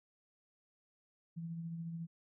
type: tone with tremolo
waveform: sine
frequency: 166.4 Hz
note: E3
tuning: 17 cents sharp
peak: -38 dBFS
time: 1.36-2.07 s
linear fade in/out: 20 ms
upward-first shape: triangle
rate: 14 Hz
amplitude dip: 40%
effects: none